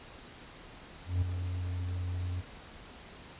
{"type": "tone with ADSR envelope", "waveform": "triangle", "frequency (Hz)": 89.7, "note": "F2", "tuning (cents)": 47, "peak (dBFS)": -22, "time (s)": [1.06, 2.42], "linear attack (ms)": 160, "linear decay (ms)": 8, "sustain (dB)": -8, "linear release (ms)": 23, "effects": ["pink hiss -50 dBFS RMS until 3.39 s", "resampled to 8000 Hz"]}